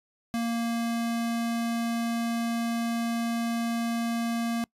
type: tone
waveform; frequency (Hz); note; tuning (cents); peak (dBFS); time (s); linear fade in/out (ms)
square; 232.3; A#3; -6; -27; 0.34-4.64; 0
effects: noise-tail reverb RT60 0.1 s tail -25 dB re dry + resampled to 32000 Hz